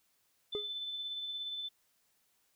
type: tone with tremolo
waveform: sine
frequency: 3520 Hz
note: A7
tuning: in tune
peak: -36 dBFS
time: 0.52-1.69 s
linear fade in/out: 10 ms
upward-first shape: sine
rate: 17 Hz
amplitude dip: 30%
type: tone with exponential decay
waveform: triangle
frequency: 415.3 Hz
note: G#4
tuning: in tune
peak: -29 dBFS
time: 0.55-0.71 s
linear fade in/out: 0 ms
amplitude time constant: 34 ms
effects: white hiss -74 dBFS RMS until 2.55 s